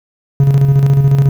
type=tone with tremolo; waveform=triangle; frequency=138.4 Hz; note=C#3; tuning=2 cents flat; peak=-3 dBFS; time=0.4-1.29 s; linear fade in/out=2 ms; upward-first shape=square; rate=14 Hz; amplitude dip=45%; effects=7-bit